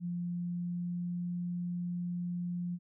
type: tone with pitch glide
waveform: sine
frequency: 174.61 to 175.82 Hz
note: F3 to F3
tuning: 0 to +12 cents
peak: -33 dBFS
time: 0-2.79 s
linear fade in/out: 50 ms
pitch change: +12 cents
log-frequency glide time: 0.13-1.32 s
effects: none